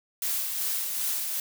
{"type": "noise with tremolo", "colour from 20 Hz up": "blue", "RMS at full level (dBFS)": -28, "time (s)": [0.22, 1.4], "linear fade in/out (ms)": 2, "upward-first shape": "sine", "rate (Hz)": 2.6, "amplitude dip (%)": 35, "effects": []}